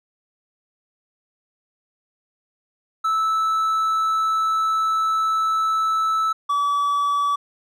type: tone pair in turn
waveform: triangle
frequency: 1311 / 1146.8 Hz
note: E6 / D6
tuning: -10 / -42 cents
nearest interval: major second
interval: 232 cents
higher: first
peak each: -16 dBFS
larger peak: neither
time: 3.04-6.33 / 6.49-7.36 s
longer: first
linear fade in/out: 10 ms
effects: none